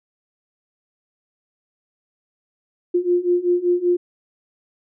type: beating tone pair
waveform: sine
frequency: 350.7 / 355.9 Hz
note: F4 / F4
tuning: +7 / +33 cents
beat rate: 5.2 Hz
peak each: -20 / -18 dBFS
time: 2.94-3.97 s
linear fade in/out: 10 ms
effects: none